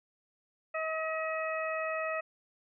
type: harmonic tone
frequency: 637 Hz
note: D#5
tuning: 41 cents sharp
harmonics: 1 / 2 / 3 / 4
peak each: -34 / -37 / -39 / -40 dBFS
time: 0.74-2.21 s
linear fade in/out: 10 ms
effects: none